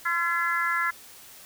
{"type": "harmonic tone with a mistuned harmonic", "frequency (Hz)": 340, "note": "F4", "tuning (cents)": -46, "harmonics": [3, 4, 5, 6], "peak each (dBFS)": [-32, -27, -27, -31], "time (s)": [0.05, 0.91], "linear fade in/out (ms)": 10, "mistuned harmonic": 3, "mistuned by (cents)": 19, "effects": ["white hiss -48 dBFS RMS until 1.45 s"]}